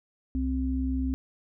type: tone pair together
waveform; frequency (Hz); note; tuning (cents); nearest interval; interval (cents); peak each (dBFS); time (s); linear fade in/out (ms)
sine; 65.52 / 261.6; C2 / C4; +3 / 0; 2 octaves; 2397; -28; 0.35-1.14; 0
effects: none